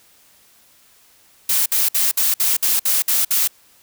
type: noise bursts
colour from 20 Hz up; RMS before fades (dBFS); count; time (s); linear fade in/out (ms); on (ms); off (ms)
blue; -17; 9; 1.49-3.476; 5; 170; 57
effects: white hiss -53 dBFS RMS until 3.82 s